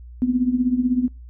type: tone with tremolo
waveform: sine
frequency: 250 Hz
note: B3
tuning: 21 cents sharp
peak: -13 dBFS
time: 0.22-1.08 s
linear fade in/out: 0 ms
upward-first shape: triangle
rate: 16 Hz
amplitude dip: 85%
effects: noise-tail reverb RT60 0.3 s tail -26 dB re dry + added 60 Hz sine -37 dBFS peak until 1.29 s